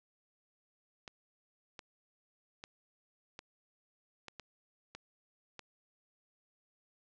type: clicks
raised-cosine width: 0.2 ms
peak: -28 dBFS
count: 8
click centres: 1.078 / 1.792 / 2.639 / 3.391 / 4.283 / 4.397 / 4.95 / 5.593 s
effects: low-pass 7000 Hz 12 dB/octave